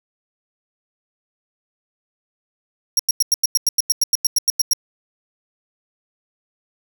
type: tone bursts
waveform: sawtooth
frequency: 5610 Hz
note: F8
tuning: 7 cents sharp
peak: -10 dBFS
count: 16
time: 2.97-4.733 s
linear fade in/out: 2 ms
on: 23 ms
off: 93 ms
effects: none